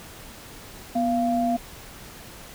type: tone pair together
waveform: sine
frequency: 244.3 / 691 Hz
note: B3 / F5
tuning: -19 / -19 cents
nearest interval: octave + tritone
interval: 1800 cents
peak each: -23 dBFS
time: 0.95-1.57 s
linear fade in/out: 10 ms
effects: pink hiss -43 dBFS RMS until 2.54 s